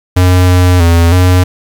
square tone with pitch steps, 90.8 / 90.1 / 84.5 / 90.8 Hz, F#2 / F#2 / E2 / F#2, -32 / -45 / +43 / -32 cents, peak -5 dBFS, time 0.16-1.44 s, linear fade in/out 10 ms, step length 320 ms, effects 7-bit

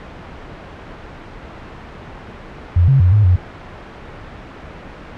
sine tone with pitch steps, 87.2 / 135.2 / 90.2 / 104.6 / 90.3 Hz, F2 / C#3 / F#2 / G#2 / F#2, -2 / -43 / -44 / +13 / -42 cents, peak -8 dBFS, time 2.76-3.36 s, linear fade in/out 5 ms, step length 120 ms, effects pink hiss -34 dBFS RMS until 5.17 s + low-pass 2000 Hz 12 dB/octave

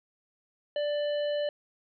harmonic tone with a mistuned harmonic, 587.3 Hz, D5, in tune, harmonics 1 / 3 / 5 / 7, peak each -27 / -43 / -41 / -49 dBFS, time 0.76-1.49 s, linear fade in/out 2 ms, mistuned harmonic 5, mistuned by +29 cents, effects none

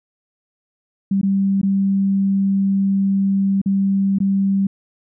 sine tone with dropouts, 195.6 Hz, G3, 4 cents flat, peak -14 dBFS, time 1.11-4.67 s, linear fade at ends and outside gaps 5 ms, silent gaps 1.214-1.23 / 1.615-1.63 / 3.616-3.659 / 4.186-4.202 s, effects none

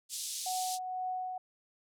white band-pass noise, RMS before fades -39 dBFS, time 0.09-0.79 s, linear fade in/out 50 ms, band 3600 to 10000 Hz, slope 24 dB/octave
sine tone with tremolo, 740 Hz, F#5, in tune, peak -32 dBFS, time 0.46-1.38 s, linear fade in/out 5 ms, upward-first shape triangle, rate 2 Hz, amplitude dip 40%
effects none

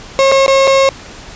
35% pulse tone with dropouts, 541 Hz, C#5, 42 cents flat, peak -5 dBFS, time 0.19-0.89 s, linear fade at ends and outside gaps 0 ms, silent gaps 0.316-0.321 / 0.463-0.48 / 0.672-0.676 s, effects pink hiss -33 dBFS RMS until 1.35 s + resampled to 16000 Hz

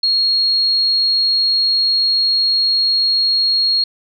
sine tone, 4287 Hz, C8, 41 cents sharp, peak -12 dBFS, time 0.03-3.84 s, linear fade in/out 5 ms, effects none

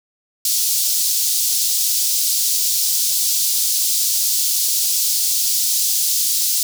pink high-pass noise, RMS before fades -18 dBFS, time 0.45-6.63 s, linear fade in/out 2 ms, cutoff 4500 Hz, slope 24 dB/octave, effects none

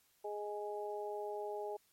harmonic tone, 207.7 Hz, G#3, in tune, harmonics 2 / 3 / 4, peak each -41 / -45 / -44 dBFS, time 0.24-1.77 s, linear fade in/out 10 ms, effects white hiss -72 dBFS RMS until 1.92 s + MP3 64 kbps

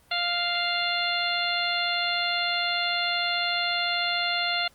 harmonic tone, 698.5 Hz, F5, in tune, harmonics 1 / 2 / 3 / 4 / 5 / 6, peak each -31 / -31 / -31 / -31 / -31 / -31 dBFS, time 0.11-4.68 s, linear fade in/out 5 ms, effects pink hiss -59 dBFS RMS until 4.74 s + Opus 24 kbps

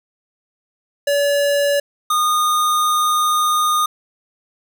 square tone pair in turn, 571 / 1226.8 Hz, D5 / D#6, -49 / -25 cents, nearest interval octave + minor second, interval 1324 cents, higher second, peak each -15 dBFS, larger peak neither, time 1.07-1.8 / 2.1-3.86 s, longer second, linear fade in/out 5 ms, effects none

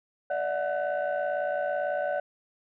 sine tone cluster, 584 / 642 / 728 / 1507 Hz, D5 / E5 / F#5 / F#6, -10 / -46 / -28 / +31 cents, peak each -28 / -33 / -31 / -35 dBFS, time 0.3-2.2 s, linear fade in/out 5 ms, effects tanh soft clip ceiling -20 dBFS

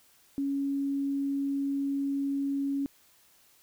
sine tone, 278 Hz, C#4, 5 cents sharp, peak -27 dBFS, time 0.38-2.86 s, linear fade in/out 0 ms, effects white hiss -62 dBFS RMS until 3.62 s

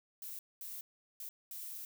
violet noise bursts at uneven times, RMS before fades -45 dBFS, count 4, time 0.22-0.39 / 0.61-0.81 / 1.2-1.29 / 1.51-1.85 s, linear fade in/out 2 ms, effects none

